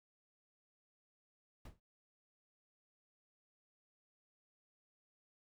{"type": "noise with exponential decay", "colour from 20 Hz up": "brown", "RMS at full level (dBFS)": -44, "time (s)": [1.65, 1.8], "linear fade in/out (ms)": 5, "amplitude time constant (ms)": 32, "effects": []}